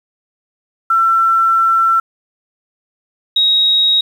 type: tone pair in turn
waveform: sine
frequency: 1345 / 3789 Hz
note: E6 / A#7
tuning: +34 / +27 cents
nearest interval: octave + tritone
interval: 1793 cents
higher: second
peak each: -9 dBFS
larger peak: neither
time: 0.9-2 / 3.36-4.01 s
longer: first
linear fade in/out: 5 ms
effects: 7-bit